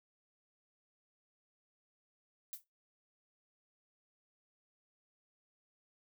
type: noise with exponential decay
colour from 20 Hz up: violet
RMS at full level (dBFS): -39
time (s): 2.53-2.64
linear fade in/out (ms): 1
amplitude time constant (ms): 22
effects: noise-tail reverb RT60 0.2 s tail -19 dB re dry